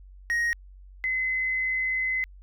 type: tone pair in turn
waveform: triangle / sine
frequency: 1877 / 2041 Hz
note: A#6 / C7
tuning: +11 / -44 cents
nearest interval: minor second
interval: 145 cents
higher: second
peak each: -21 / -24 dBFS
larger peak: first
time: 0.3-0.53 / 1.04-2.24 s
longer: second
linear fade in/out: 0 ms
effects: added 47 Hz sine -45 dBFS peak until 2.42 s